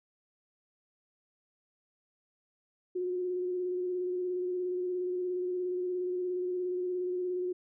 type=tone with vibrato; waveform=sine; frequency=361.9 Hz; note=F#4; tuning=38 cents flat; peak=-30 dBFS; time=2.95-7.53 s; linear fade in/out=10 ms; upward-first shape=square; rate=17 Hz; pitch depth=19 cents each way; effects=none